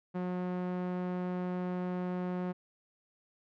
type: tone with low-pass filter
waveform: sawtooth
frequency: 180.7 Hz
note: F#3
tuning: 41 cents flat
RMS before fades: -35 dBFS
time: 0.14-2.53 s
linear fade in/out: 20 ms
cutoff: 1400 Hz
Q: 0.57
effects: none